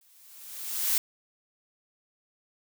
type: noise with exponential growth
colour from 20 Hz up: blue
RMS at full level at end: -23 dBFS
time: 0.01-0.98 s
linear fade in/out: 2 ms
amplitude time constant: 210 ms
effects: none